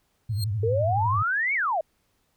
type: tone with vibrato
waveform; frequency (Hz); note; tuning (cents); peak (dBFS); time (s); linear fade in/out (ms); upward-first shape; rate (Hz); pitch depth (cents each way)
sine; 105; G#2; +19; -24; 0.29-1.23; 10; triangle; 12; 190
type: tone with exponential growth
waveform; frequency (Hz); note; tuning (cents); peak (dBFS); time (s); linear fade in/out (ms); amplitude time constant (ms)
sawtooth; 4214; C8; +12; -25; 0.29-0.44; 2; 31
type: exponential two-way sweep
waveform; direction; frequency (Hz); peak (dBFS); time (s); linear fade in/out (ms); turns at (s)
sine; up then down; 430 to 2300 to 596; -22; 0.63-1.81; 5; 1.54
effects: pink hiss -70 dBFS RMS until 2.36 s